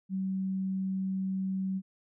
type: tone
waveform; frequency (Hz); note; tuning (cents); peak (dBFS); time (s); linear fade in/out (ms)
sine; 190.4; F#3; +50; -29; 0.09-1.82; 50
effects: none